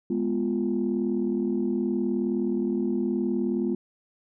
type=chord; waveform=sine; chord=F diminished; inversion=first; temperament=equal; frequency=207.7 / 246.9 / 349.2 Hz; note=Ab3 / Cb4 / F4; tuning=0 / 0 / 0 cents; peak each=-27 dBFS; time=0.1-3.75 s; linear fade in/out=5 ms; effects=tanh soft clip ceiling -16 dBFS